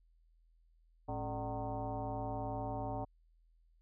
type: tone with frequency modulation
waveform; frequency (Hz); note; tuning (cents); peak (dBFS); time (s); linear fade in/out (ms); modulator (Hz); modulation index
sine; 433.8; A4; -25; -36; 1.08-3.05; 10; 161; 2.9
effects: added 41 Hz sine -65 dBFS peak until 3.81 s